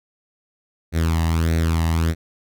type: tone with flanger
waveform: sawtooth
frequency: 81.9 Hz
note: E2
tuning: 11 cents flat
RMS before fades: -19 dBFS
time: 0.92-2.15 s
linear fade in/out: 50 ms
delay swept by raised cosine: 0.49 to 1.06 ms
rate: 1.6 Hz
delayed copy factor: +0.7
effects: none